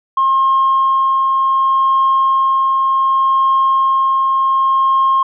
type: tone with tremolo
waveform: sine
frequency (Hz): 1070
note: C6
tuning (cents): +38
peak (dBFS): -8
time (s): 0.17-5.23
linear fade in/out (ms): 5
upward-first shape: triangle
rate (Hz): 0.67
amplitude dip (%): 25
effects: tanh soft clip ceiling -6 dBFS